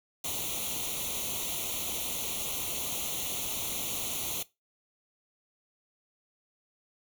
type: noise with comb filter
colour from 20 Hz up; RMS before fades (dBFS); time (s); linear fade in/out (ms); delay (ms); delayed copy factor
white; -34; 0.24-4.43; 5; 0.3; +0.9
effects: noise-tail reverb RT60 0.2 s tail -18 dB re dry